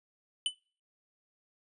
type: tone with exponential decay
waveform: square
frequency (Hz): 3007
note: F#7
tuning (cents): +27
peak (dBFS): -24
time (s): 0.46-0.55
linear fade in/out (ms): 1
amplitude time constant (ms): 19
effects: noise-tail reverb RT60 0.4 s tail -23 dB re dry + resampled to 24000 Hz